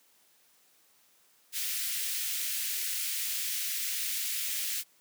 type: high-pass noise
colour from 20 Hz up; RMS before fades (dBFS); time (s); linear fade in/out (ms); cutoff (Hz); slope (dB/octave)
white; -33; 1.52-4.84; 50; 1900; 24
effects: white hiss -65 dBFS RMS until 5 s + high-pass 150 Hz 12 dB/octave